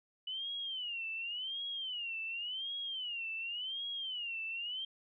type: tone with vibrato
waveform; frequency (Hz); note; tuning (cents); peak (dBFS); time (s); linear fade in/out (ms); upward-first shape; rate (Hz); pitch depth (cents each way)
sine; 2960; F#7; 0; -37; 0.27-4.85; 5; sine; 0.9; 190
effects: none